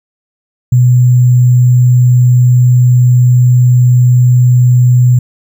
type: tone with sample-and-hold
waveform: sine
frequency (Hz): 124.4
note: B2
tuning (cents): +13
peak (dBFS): -3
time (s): 0.72-5.19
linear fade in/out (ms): 5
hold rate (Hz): 7350
effects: none